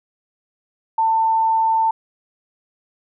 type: tone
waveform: sine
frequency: 894 Hz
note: A5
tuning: 27 cents sharp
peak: -14 dBFS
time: 0.98-1.91 s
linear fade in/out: 5 ms
effects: none